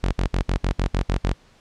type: tone bursts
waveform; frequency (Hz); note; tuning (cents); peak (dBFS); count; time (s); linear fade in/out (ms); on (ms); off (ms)
sawtooth; 45.75; F#1; -19; -15; 9; 0.03-1.335; 10; 97; 54
effects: pink hiss -55 dBFS RMS until 1.6 s + low-pass 6000 Hz 12 dB/octave